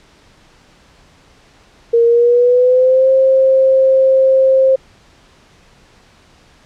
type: tone with pitch glide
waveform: sine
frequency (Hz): 466.2 to 529.4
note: A#4 to C5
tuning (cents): 0 to +20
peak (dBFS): -7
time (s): 1.93-4.76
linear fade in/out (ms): 10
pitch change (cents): +220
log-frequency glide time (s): 2.05-3.1
effects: pink hiss -48 dBFS RMS until 6.65 s + low-pass 6000 Hz 12 dB/octave